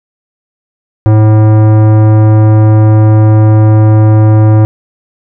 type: tone with tanh clipping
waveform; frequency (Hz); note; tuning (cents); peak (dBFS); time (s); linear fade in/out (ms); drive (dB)
sine; 108.1; A2; -30; -4; 1.06-4.65; 0; 17
effects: none